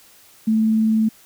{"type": "tone with vibrato", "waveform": "sine", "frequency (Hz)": 220, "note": "A3", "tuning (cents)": 0, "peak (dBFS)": -14, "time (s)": [0.47, 1.09], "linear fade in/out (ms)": 10, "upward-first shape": "sine", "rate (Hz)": 20, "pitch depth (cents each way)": 12, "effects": ["white hiss -50 dBFS RMS until 1.25 s"]}